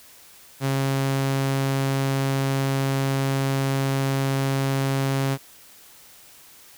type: tone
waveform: sawtooth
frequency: 135.9 Hz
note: C#3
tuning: 34 cents flat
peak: -17 dBFS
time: 0.6-5.38 s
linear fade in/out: 50 ms
effects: white hiss -49 dBFS RMS until 6.77 s